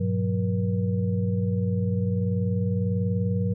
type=tone cluster; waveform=sine; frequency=100.4 / 120.6 / 181.9 / 476.9 Hz; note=G2 / B2 / F#3 / A#4; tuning=+42 / -41 / -29 / +39 cents; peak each=-25 / -31 / -26 / -33 dBFS; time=0-3.54 s; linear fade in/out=10 ms; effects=none